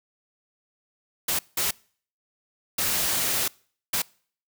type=noise bursts at uneven times; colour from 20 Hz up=white; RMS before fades=-25 dBFS; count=4; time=1.28-1.39 / 1.57-1.71 / 2.78-3.48 / 3.93-4.02 s; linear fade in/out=5 ms; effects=noise-tail reverb RT60 0.5 s tail -25 dB re dry